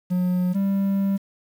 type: tone pair in turn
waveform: triangle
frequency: 180.6 / 196.41 Hz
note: F#3 / G3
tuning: -42 / +4 cents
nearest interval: minor second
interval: 146 cents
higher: second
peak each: -17 dBFS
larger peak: neither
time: 0.1-0.54 / 0.54-1.18 s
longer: second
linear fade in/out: 20 ms
effects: 8-bit